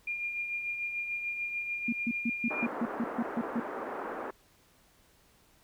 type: tone with tremolo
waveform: sine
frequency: 2408 Hz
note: D7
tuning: 43 cents sharp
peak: -30 dBFS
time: 0.07-2.66 s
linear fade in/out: 5 ms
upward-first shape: triangle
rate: 6.8 Hz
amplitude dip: 50%
type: tone bursts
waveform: sine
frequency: 234.2 Hz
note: A#3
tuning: 8 cents sharp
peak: -27 dBFS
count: 10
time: 1.88-3.6 s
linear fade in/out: 5 ms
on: 46 ms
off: 140 ms
type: band-pass noise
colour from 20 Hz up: pink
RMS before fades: -38 dBFS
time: 2.5-4.31 s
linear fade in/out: 10 ms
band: 290 to 1500 Hz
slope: 24 dB/octave
effects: pink hiss -64 dBFS RMS until 5.63 s